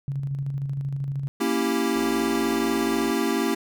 sine tone with tremolo, 138.59 Hz, C#3, in tune, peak -24 dBFS, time 0.08-1.28 s, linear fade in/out 0 ms, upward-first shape square, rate 13 Hz, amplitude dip 35%
square chord, A# diminished seventh, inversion none, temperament equal, 233.1 / 277.2 / 329.6 / 392 Hz, A#3 / C#4 / E4 / G4, 0 / 0 / 0 / 0 cents, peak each -28 dBFS, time 1.4-3.55 s, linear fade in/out 10 ms
click train, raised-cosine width 1 ms, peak -25 dBFS, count 100, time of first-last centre 1.96-3.103 s, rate 86.6 Hz
effects none

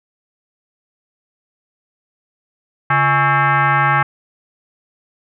sine tone with frequency modulation, 140 Hz, C#3, 18 cents sharp, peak -11 dBFS, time 2.9-4.03 s, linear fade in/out 5 ms, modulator 486 Hz, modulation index 3.6, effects none

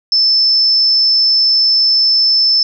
sine tone with amplitude modulation, 5274 Hz, E8, in tune, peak -7 dBFS, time 0.12-2.63 s, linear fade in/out 2 ms, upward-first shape sine, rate 297 Hz, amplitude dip 25%, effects none

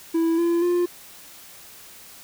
triangle tone with pitch steps, 329.6 / 340.4 / 351.6 Hz, E4 / F4 / F4, 0 / -44 / +12 cents, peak -16 dBFS, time 0.14-0.86 s, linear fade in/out 10 ms, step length 240 ms, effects white hiss -45 dBFS RMS until 2.23 s

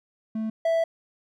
triangle tone pair in turn, 220 / 659.3 Hz, A3 / E5, 0 / 0 cents, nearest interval octave + perfect fifth, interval 1900 cents, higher second, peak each -24 / -18 dBFS, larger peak second, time 0.35-0.5 / 0.65-0.84 s, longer second, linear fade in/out 5 ms, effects none

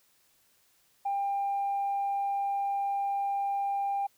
sine tone, 797 Hz, G5, 28 cents sharp, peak -26 dBFS, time 1.05-4.07 s, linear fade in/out 10 ms, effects tanh soft clip ceiling -24 dBFS + white hiss -67 dBFS RMS until 4.17 s

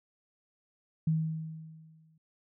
sine tone with exponential decay, 159.2 Hz, D#3, 40 cents sharp, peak -23 dBFS, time 1.07-2.18 s, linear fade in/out 5 ms, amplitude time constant 240 ms, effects none

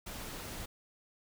pink noise, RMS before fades -43 dBFS, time 0.06-0.66 s, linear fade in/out 10 ms, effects none

